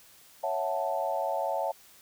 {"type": "chord", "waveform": "sine", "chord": "F# minor seventh", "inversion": "second", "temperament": "equal", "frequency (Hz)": [554.4, 659.3, 740, 880], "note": ["C#5", "E5", "F#5", "A5"], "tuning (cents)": [0, 0, 0, 0], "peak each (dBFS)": [-33, -32, -34, -33], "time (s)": [0.43, 1.72], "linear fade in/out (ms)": 10, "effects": ["white hiss -56 dBFS RMS until 2.01 s"]}